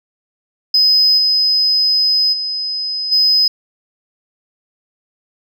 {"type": "tone with level steps", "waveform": "sine", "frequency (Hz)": 5040, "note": "D#8", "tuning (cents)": 21, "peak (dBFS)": [-7, -10, -18, -8], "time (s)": [0.74, 3.48], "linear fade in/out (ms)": 5, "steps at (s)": [1.17, 2.32, 3.11], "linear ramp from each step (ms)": 20, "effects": ["tanh soft clip ceiling -5 dBFS"]}